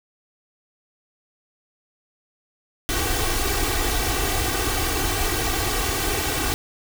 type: noise with comb filter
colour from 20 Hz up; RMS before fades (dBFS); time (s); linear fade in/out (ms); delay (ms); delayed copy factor
pink; -23; 2.89-6.54; 0; 2.6; +1
effects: none